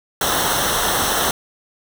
pink noise with comb filter, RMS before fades -19 dBFS, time 0.21-1.31 s, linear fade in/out 2 ms, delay 0.42 ms, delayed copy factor -0.75, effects none

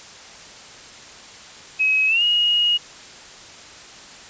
sine tone with pitch glide, 2550 to 2879 Hz, D#7 to F#7, +42 to -48 cents, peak -15 dBFS, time 1.79-2.78 s, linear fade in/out 20 ms, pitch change +210 cents, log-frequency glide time 2.07-2.23 s, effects white hiss -41 dBFS RMS until 4.29 s + resampled to 16000 Hz

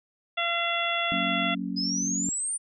harmonic tone, 683 Hz, F5, 39 cents flat, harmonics 1 / 2 / 3 / 4 / 5, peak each -31 / -31 / -31 / -31 / -31 dBFS, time 0.37-1.55 s, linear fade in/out 10 ms
sine chord, F# major, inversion none, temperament just, 185 / 231.2 / 277.5 Hz, F#3 / A#3 / C#4, 0 / -14 / +2 cents, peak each -32 / -34 / -33 dBFS, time 1.12-2.29 s, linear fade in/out 0 ms
sine exponential sweep, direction up, 4978 to 9270 Hz, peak -27 dBFS, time 1.76-2.58 s, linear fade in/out 20 ms
effects none

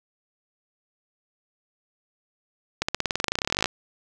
accelerating click train, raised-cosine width 0.2 ms, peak -6 dBFS, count 25, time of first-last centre 2.82-3.658 s, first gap 65 ms, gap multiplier 0.94, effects none

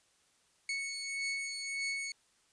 sawtooth beating tone pair, 2211 / 2212.7 Hz, C#7 / C#7, -5 / -4 cents, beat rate 1.7 Hz, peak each -38 / -33 dBFS, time 0.69-2.12 s, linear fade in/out 2 ms, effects white hiss -70 dBFS RMS until 2.52 s + resampled to 22050 Hz

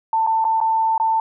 sine tone with dropouts, 892 Hz, A5, 23 cents sharp, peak -15 dBFS, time 0.13-1.2 s, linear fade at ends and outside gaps 2 ms, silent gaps 0.266-0.272 / 0.443-0.45 / 0.603-0.612 / 0.979-0.999 s, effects none

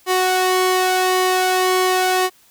sawtooth tone with flanger, 370 Hz, F#4, in tune, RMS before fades -17 dBFS, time 0.06-2.3 s, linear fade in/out 50 ms, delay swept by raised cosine 1 to 1.78 ms, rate 0.88 Hz, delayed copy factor +0.5, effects white hiss -53 dBFS RMS until 2.5 s

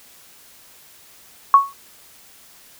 sine tone with exponential decay, 1108.7 Hz, C#6, in tune, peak -3 dBFS, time 1.54-1.73 s, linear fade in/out 1 ms, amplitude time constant 41 ms, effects white hiss -48 dBFS RMS until 2.79 s

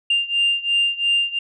sine beating tone pair, 2794 / 2796.9 Hz, F7 / F7, 0 / +2 cents, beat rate 2.9 Hz, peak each -18 / -20 dBFS, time 0.1-1.39 s, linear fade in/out 5 ms, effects tanh soft clip ceiling -11 dBFS

